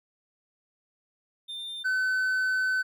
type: tone pair in turn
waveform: triangle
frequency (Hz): 3598 / 1517.1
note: A7 / F#6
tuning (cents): +38 / +43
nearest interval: octave + minor third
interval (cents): 1495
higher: first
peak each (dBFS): -33 / -22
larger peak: second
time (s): 1.48-1.84 / 1.84-2.83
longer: second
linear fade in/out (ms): 20
effects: none